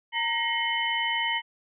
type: tone cluster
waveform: sine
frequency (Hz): 921 / 1896 / 2145 / 3021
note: A#5 / A#6 / C7 / F#7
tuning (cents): -21 / +29 / +42 / +35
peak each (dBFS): -30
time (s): 0.12-1.42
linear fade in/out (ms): 50
effects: none